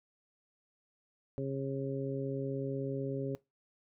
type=harmonic tone; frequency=136.1 Hz; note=C#3; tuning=31 cents flat; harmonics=1 / 2 / 3 / 4; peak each=-37 / -39 / -39 / -41 dBFS; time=1.38-3.35 s; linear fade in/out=0 ms; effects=noise-tail reverb RT60 0.2 s tail -21 dB re dry